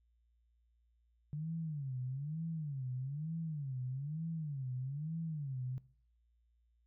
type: tone with vibrato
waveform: sine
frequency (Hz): 144.4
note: D3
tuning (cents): -29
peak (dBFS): -37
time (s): 1.33-5.78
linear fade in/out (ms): 0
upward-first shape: sine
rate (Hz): 1.1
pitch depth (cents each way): 230
effects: noise-tail reverb RT60 0.5 s tail -19 dB re dry + added 58 Hz sine -70 dBFS peak until 6.86 s